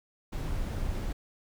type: noise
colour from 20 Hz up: brown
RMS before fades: -32 dBFS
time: 0.32-1.13 s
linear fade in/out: 10 ms
effects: none